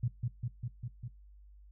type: tone with echo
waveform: sine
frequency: 120 Hz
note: B2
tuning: 49 cents flat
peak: -28 dBFS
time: 0.03-0.08 s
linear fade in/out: 5 ms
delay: 200 ms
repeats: 5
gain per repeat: -2 dB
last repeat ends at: 1.08 s
effects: noise-tail reverb RT60 0.2 s tail -19 dB re dry + added 50 Hz sine -53 dBFS peak until 1.71 s